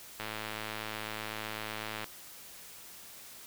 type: click train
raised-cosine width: 0.3 ms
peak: -21 dBFS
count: 200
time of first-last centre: 0.2-2.043 s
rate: 108 Hz
effects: white hiss -50 dBFS RMS until 3.46 s